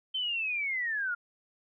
sine linear sweep, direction down, 3113 to 1387 Hz, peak -29 dBFS, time 0.14-1.15 s, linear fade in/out 10 ms, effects none

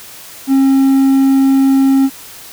triangle tone, 269.7 Hz, C#4, 47 cents flat, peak -5 dBFS, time 0.47-2.1 s, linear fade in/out 50 ms, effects white hiss -34 dBFS RMS until 2.52 s

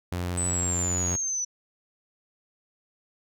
sawtooth tone, 88.7 Hz, F2, 27 cents sharp, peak -24 dBFS, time 0.12-1.16 s, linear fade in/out 0 ms
sine linear sweep, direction down, 8100 to 5920 Hz, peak -26 dBFS, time 0.37-1.45 s, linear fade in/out 10 ms
effects none

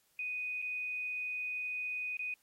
sine tone with dropouts, 2489 Hz, D#7, in tune, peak -35 dBFS, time 0.19-2.34 s, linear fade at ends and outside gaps 2 ms, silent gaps 0.618-0.623 / 2.17-2.192 s, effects white hiss -72 dBFS RMS until 2.42 s + AAC 48 kbps

